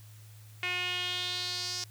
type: tone with band-pass filter sweep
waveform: sawtooth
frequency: 359.8 Hz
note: F#4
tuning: 48 cents flat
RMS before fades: -34 dBFS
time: 0.63-1.84 s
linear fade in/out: 0 ms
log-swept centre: 2400 to 5400 Hz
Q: 3.9
effects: added 107 Hz sine -49 dBFS peak until 1.9 s + white hiss -59 dBFS RMS until 1.9 s